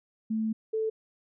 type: tone pair in turn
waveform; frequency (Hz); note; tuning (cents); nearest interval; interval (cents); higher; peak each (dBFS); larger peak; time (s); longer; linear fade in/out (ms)
sine; 220 / 440; A3 / A4; 0 / 0; octave; 1200; second; -26; neither; 0.3-0.53 / 0.73-0.9; first; 10
effects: none